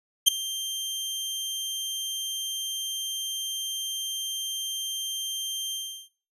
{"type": "tone with ADSR envelope", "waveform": "sawtooth", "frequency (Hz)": 3160, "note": "G7", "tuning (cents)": 13, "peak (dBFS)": -7, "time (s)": [0.26, 6.09], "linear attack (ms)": 22, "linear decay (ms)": 5, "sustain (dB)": -19, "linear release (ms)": 360, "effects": ["noise-tail reverb RT60 0.4 s tail -19 dB re dry", "resampled to 32000 Hz"]}